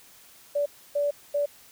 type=tone bursts at uneven times; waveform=sine; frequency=578 Hz; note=D5; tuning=28 cents flat; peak=-22 dBFS; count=3; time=0.55-0.66 / 0.95-1.11 / 1.34-1.46 s; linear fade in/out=10 ms; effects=white hiss -53 dBFS RMS until 1.71 s